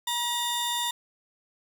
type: tone pair together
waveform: sawtooth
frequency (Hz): 956 / 3609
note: A#5 / A7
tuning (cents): +43 / +43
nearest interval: octave + major seventh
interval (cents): 2300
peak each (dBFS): -26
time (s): 0.07-0.91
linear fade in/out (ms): 5
effects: none